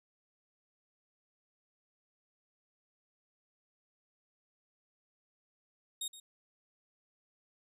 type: tone with echo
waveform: 20% pulse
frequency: 3729 Hz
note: A#7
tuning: in tune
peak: -30 dBFS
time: 6.01-6.08 s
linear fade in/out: 5 ms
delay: 120 ms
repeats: 1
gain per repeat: -14 dB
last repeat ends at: 6.2 s
effects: none